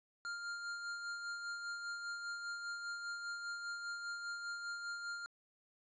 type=tone with tremolo; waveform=square; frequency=1400 Hz; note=F6; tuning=4 cents sharp; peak=-40 dBFS; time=0.25-5.26 s; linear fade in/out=0 ms; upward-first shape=sine; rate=5 Hz; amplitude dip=40%; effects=resampled to 16000 Hz + 13-bit